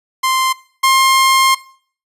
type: tone pair in turn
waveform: sawtooth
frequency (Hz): 1046 / 1061.8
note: C6 / C6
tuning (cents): -1 / +25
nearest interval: unison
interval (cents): 26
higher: second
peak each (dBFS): -9 / -5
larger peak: second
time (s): 0.23-0.53 / 0.83-1.55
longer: second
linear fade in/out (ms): 10
effects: noise-tail reverb RT60 0.5 s tail -20 dB re dry + resampled to 32000 Hz